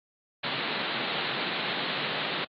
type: band-pass noise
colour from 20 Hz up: white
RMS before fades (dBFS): -32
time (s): 0.43-2.45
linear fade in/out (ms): 10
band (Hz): 130 to 4200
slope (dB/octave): 96
effects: AAC 32 kbps